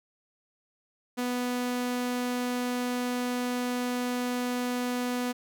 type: tone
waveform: sawtooth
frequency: 246.9 Hz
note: B3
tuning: in tune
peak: -24 dBFS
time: 1.17-5.33 s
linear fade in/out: 20 ms
effects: none